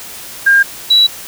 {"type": "tone pair in turn", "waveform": "sine", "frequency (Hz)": [1607, 3918], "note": ["G6", "B7"], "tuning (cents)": [43, -15], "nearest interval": "octave + minor third", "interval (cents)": 1542, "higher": "second", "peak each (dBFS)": -5, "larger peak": "neither", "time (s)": [[0.46, 0.63], [0.9, 1.07]], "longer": "neither", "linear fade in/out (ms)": 10, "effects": ["white hiss -30 dBFS RMS until 1.27 s"]}